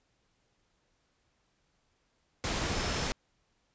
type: tone in noise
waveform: sine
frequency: 5250 Hz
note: E8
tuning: 8 cents flat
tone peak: -43 dBFS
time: 2.75-3.07 s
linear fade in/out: 0 ms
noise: pink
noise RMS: -32 dBFS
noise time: 2.44-3.12 s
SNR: -14 dB
effects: pink hiss -74 dBFS RMS until 3.74 s + resampled to 16000 Hz